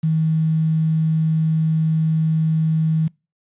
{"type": "tone with quantisation", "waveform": "sine", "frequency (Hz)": 159.1, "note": "D#3", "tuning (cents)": 39, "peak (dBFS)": -15, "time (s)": [0.03, 3.08], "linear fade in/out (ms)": 10, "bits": 7, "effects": ["noise-tail reverb RT60 0.3 s tail -26 dB re dry", "resampled to 8000 Hz"]}